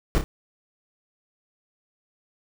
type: noise with echo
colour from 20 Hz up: brown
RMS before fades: -19 dBFS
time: 0.15-0.18 s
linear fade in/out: 0 ms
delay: 30 ms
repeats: 2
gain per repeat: -7 dB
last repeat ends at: 0.24 s
effects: none